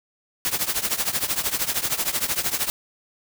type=noise with tremolo; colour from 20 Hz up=white; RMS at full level=-21 dBFS; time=0.45-2.7 s; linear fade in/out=0 ms; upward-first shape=triangle; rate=13 Hz; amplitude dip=90%; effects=none